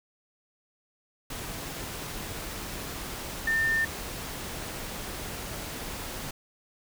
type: tone in noise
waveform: sine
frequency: 1800 Hz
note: A6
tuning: 39 cents sharp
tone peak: -23 dBFS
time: 3.47-3.85 s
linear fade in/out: 5 ms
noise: pink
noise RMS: -37 dBFS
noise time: 1.3-6.31 s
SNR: +11 dB
effects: none